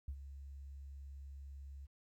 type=tone with ADSR envelope; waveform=sine; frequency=69 Hz; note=C#2; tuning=7 cents flat; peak=-36 dBFS; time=0.08-1.87 s; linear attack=4 ms; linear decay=65 ms; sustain=-11 dB; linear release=23 ms; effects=tanh soft clip ceiling -36 dBFS + 13-bit